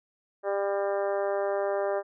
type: harmonic tone with a mistuned harmonic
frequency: 199 Hz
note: G3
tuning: 26 cents sharp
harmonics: 2 / 3 / 4 / 5 / 6 / 7 / 8 / 9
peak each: -30 / -28 / -35 / -41 / -40 / -45 / -43 / -47 dBFS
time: 0.43-2.03 s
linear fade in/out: 50 ms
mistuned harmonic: 9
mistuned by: +22 cents
effects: none